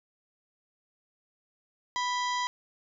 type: harmonic tone with a mistuned harmonic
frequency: 987.8 Hz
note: B5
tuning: in tune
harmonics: 1 / 2 / 3 / 4 / 5 / 6 / 7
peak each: -29 / -35 / -39 / -41 / -43 / -45 / -46 dBFS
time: 1.96-2.47 s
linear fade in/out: 0 ms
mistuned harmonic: 3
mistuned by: +130 cents
effects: none